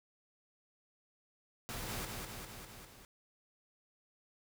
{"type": "noise with echo", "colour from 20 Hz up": "pink", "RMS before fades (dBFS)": -42, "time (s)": [1.69, 2.05], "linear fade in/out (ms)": 0, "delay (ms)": 200, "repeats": 5, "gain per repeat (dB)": -3, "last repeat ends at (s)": 3.05, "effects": []}